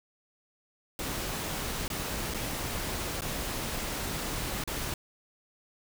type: noise with dropouts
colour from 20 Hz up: pink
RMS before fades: -34 dBFS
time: 0.99-4.94 s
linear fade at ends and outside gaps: 2 ms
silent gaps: 1.88-1.901 / 2.339-2.344 / 3.209-3.219 / 4.639-4.675 s
effects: none